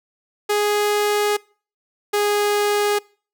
sawtooth tone pair in turn, 415.3 / 413.1 Hz, G#4 / G#4, 0 / -9 cents, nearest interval unison, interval 9 cents, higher first, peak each -13 dBFS, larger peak neither, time 0.49-1.37 / 2.13-2.99 s, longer first, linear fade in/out 10 ms, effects noise-tail reverb RT60 0.4 s tail -24 dB re dry

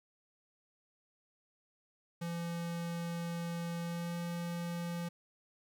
square tone with pitch glide, 170 to 171.68 Hz, F3 to F3, -46 to -29 cents, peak -37 dBFS, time 2.21-5.09 s, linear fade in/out 10 ms, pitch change +17 cents, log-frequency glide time 3.81-4.17 s, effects 12-bit

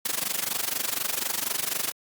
white noise with amplitude modulation, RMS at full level -25 dBFS, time 0.05-1.92 s, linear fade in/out 5 ms, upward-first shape sine, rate 24.1 Hz, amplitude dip 85%, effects high-pass 150 Hz 12 dB/octave + Opus 48 kbps

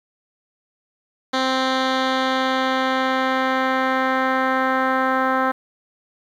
10% pulse tone with low-pass filter sweep, 261.6 Hz, C4, in tune, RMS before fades -20 dBFS, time 1.33-5.52 s, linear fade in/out 10 ms, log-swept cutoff 4200 to 1500 Hz, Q 1.6, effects 8-bit

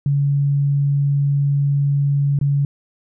sine tone with dropouts, 141.5 Hz, C#3, 36 cents sharp, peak -14 dBFS, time 0.06-2.65 s, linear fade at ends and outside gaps 2 ms, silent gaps 2.389-2.412 s, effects none

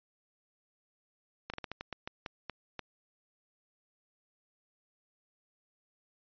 slowing click train, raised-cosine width 0.3 ms, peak -22 dBFS, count 11, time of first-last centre 1.5-2.793 s, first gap 37 ms, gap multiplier 1.26, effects resampled to 11025 Hz

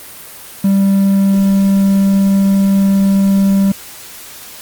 triangle tone, 196 Hz, G3, in tune, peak -6 dBFS, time 0.64-3.72 s, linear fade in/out 5 ms, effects white hiss -33 dBFS RMS until 4.61 s + Opus 32 kbps

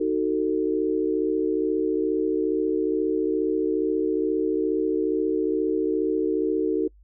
sine chord, D# diminished, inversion none, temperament just, 311.1 / 373.4 / 448 Hz, D#4 / F#4 / A4, 0 / +16 / +31 cents, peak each -25 dBFS, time 0-6.88 s, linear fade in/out 10 ms, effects noise-tail reverb RT60 0.1 s tail -25 dB re dry + added 50 Hz sine -50 dBFS peak until 7.03 s

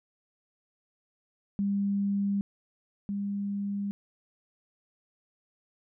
sine tone pair in turn, 200 / 201 Hz, G3 / G3, +35 / +44 cents, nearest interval unison, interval 9 cents, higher second, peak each -25 / -29 dBFS, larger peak first, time 1.59-2.41 / 3.09-3.91 s, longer neither, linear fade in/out 0 ms, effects none

